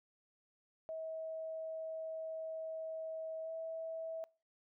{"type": "tone with pitch glide", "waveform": "sine", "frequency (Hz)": [642, 649.8], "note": ["E5", "E5"], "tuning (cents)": [-46, -25], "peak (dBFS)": -40, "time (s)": [0.89, 4.24], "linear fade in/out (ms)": 0, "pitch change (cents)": 21, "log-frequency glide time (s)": [3.43, 3.5], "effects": ["noise-tail reverb RT60 0.4 s tail -25 dB re dry"]}